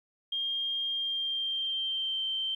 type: tone with pitch glide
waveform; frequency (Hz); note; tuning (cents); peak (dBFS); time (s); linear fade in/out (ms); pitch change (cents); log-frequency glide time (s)
sine; 3215 to 3123; G7 to G7; +43 to -7; -29; 0.32-2.55; 5; -50; 0.86-2.23
effects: 11-bit